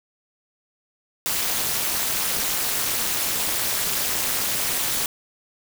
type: noise with amplitude modulation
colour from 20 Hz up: white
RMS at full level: -20 dBFS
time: 1.26-5.06 s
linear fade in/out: 0 ms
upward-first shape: sine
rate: 251 Hz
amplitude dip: 95%
effects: none